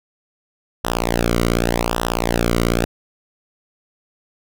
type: tone with flanger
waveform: sawtooth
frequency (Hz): 58.27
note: A#1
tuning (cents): 0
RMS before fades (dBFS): -19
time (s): 0.84-2.85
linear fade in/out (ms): 5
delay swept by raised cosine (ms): 0.44 to 1.18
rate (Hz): 0.85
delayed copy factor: -0.9
effects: none